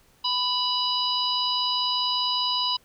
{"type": "harmonic tone with a mistuned harmonic", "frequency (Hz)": 985, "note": "B5", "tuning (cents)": -5, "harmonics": [1, 3, 4, 5], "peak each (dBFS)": [-28, -28, -28, -28], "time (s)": [0.24, 2.77], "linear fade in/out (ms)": 10, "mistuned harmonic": 1, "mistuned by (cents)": 18, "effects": ["pink hiss -60 dBFS RMS until 2.84 s"]}